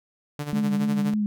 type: tone with tremolo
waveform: sawtooth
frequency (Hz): 146.83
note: D3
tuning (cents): 0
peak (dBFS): -23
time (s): 0.39-1.14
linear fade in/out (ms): 0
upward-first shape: sine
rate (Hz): 12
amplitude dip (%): 70
type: tone with vibrato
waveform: sine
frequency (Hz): 207.7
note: G#3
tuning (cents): 0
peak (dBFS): -21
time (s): 0.53-1.26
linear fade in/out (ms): 0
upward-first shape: sine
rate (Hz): 3.6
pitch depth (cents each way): 41
effects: none